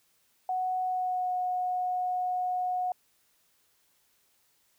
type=tone with pitch glide; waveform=sine; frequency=740 to 729.4 Hz; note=F#5 to F#5; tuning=0 to -25 cents; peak=-27 dBFS; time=0.49-2.92 s; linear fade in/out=2 ms; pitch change=-25 cents; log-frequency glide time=0.82-1.33 s; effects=white hiss -69 dBFS RMS until 4.78 s